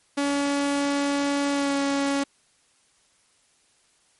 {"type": "tone with pitch glide", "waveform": "sawtooth", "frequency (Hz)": [283.2, 279.1], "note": ["C#4", "C#4"], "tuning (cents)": [37, 12], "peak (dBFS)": -18, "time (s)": [0.17, 2.24], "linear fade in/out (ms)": 10, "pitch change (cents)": -25, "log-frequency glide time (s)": [1.51, 1.75], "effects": ["white hiss -63 dBFS RMS until 4.19 s", "MP3 48 kbps"]}